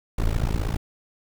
brown noise with amplitude modulation, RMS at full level -20 dBFS, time 0.18-0.77 s, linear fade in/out 5 ms, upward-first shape sine, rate 55.5 Hz, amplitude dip 95%, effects none

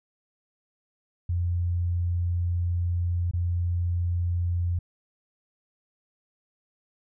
sine tone with dropouts, 87.31 Hz, F2, in tune, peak -23 dBFS, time 1.29-4.79 s, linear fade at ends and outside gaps 5 ms, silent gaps 3.312-3.335 s, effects none

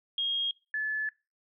sine tone pair in turn, 3255 / 1727.6 Hz, G#7 / A6, -36 / -32 cents, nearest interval major seventh, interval 1096 cents, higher first, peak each -27 / -28 dBFS, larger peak first, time 0.18-0.51 / 0.74-1.09 s, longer second, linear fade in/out 2 ms, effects noise-tail reverb RT60 0.3 s tail -23 dB re dry

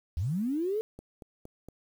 sine linear sweep, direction up, 69.3 to 450.3 Hz, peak -27 dBFS, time 0.17-0.81 s, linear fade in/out 0 ms
click train, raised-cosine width 2 ms, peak -31 dBFS, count 4, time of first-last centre 0.99-1.686 s, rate 4.31 Hz
effects 9-bit

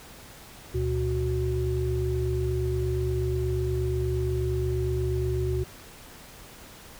sine tone cluster, 71.4 / 119.8 / 368.8 Hz, D2 / A#2 / F#4, -48 / +48 / -6 cents, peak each -28 dBFS, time 0.74-5.64 s, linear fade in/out 10 ms, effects tanh soft clip ceiling -14 dBFS + pink hiss -47 dBFS RMS until 6.99 s

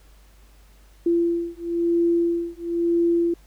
sine beating tone pair, 340 / 341 Hz, F4 / F4, -46 / -41 cents, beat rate 1 Hz, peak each -22 / -22 dBFS, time 1.06-3.34 s, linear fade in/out 5 ms, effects added 50 Hz sine -49 dBFS peak until 3.46 s + pink hiss -58 dBFS RMS until 3.46 s

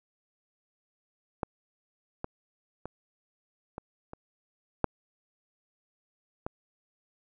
clicks, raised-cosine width 1 ms, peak -15 / -19 / -23 / -23 / -27 / -9 / -19 dBFS, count 7, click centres 1.432 / 2.244 / 2.856 / 3.781 / 4.134 / 4.843 / 6.465 s, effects none

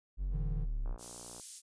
triangle linear sweep, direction down, 47.95 to 32.7 Hz, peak -30 dBFS, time 0.17-0.97 s, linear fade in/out 50 ms
triangle chord, A suspended fourth, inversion none, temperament equal, 110 / 146.83 / 164.81 Hz, A2 / D3 / E3, 0 / 0 / 0 cents, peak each -43 / -38 / -42 dBFS, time 0.3-0.67 s, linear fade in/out 50 ms
click train, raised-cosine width 1 ms, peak -37 dBFS, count 33, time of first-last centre 0.86-1.398 s, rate 59.5 Hz
white high-pass noise, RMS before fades -44 dBFS, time 0.98-1.62 s, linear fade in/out 50 ms, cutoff 6200 Hz, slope 12 dB/octave
effects resampled to 22050 Hz

